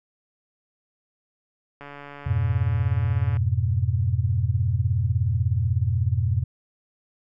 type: click train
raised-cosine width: 0.5 ms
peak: -25 dBFS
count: 224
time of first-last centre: 1.81-3.369 s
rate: 143 Hz
type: chord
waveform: sine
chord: F diminished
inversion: none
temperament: equal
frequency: 87.31 / 103.83 / 123.47 Hz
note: F2 / Ab2 / Cb3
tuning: 0 / 0 / 0 cents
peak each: -24 dBFS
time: 2.26-6.44 s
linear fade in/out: 10 ms
effects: none